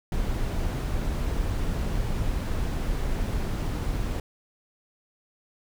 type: noise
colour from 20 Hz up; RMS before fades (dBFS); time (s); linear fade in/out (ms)
brown; -27; 0.12-4.2; 2
effects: none